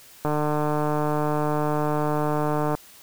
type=click train; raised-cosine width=1 ms; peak=-11 dBFS; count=376; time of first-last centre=0.25-2.75 s; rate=150 Hz; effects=white hiss -49 dBFS RMS until 3.02 s